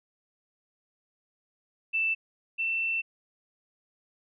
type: tone pair in turn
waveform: sine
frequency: 2655 / 2681 Hz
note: E7 / E7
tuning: +12 / +29 cents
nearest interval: unison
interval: 17 cents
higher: second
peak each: -24 / -26 dBFS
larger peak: first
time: 1.93-2.15 / 2.58-3.02 s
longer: second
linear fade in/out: 20 ms
effects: none